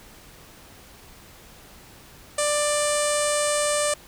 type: tone with low-pass filter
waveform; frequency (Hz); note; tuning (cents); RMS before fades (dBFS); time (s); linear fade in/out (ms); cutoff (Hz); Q
sawtooth; 591; D5; +11; -23; 2.38-3.94; 5; 8600; 5.7
effects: pink hiss -48 dBFS RMS until 4.07 s